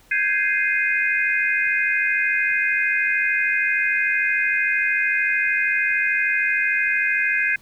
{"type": "chord", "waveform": "sine", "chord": "Ab major seventh", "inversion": "third", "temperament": "equal", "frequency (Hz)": [1568, 1661.2, 2093, 2489], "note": ["G6", "Ab6", "C7", "Eb7"], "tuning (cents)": [0, 0, 0, 0], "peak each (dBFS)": [-25, -23, -23, -23], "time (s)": [0.11, 7.56], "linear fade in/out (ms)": 5, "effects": ["pink hiss -54 dBFS RMS until 7.61 s"]}